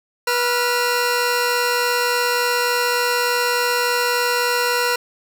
15% pulse tone pair together, 486.8 / 1377 Hz, B4 / F6, -25 / -25 cents, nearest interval octave + tritone, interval 1800 cents, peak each -12 / -16 dBFS, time 0.27-4.96 s, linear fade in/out 5 ms, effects none

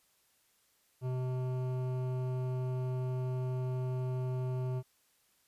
triangle tone with hard clipping, 127.7 Hz, C3, 42 cents flat, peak -34 dBFS, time 1.01-4.83 s, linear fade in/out 50 ms, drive 17 dB, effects white hiss -71 dBFS RMS until 5.47 s + resampled to 32000 Hz

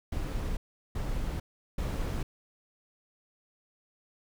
brown noise bursts, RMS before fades -32 dBFS, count 3, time 0.12-2.23 s, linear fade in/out 5 ms, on 450 ms, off 380 ms, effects none

